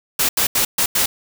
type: noise bursts at uneven times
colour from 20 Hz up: white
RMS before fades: -17 dBFS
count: 5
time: 0.19-0.29 / 0.37-0.47 / 0.55-0.65 / 0.78-0.86 / 0.95-1.06 s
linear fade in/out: 5 ms
effects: none